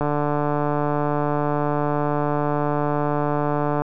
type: click train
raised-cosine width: 1 ms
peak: -9 dBFS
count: 561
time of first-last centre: 0.01-3.82 s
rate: 147 Hz
effects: none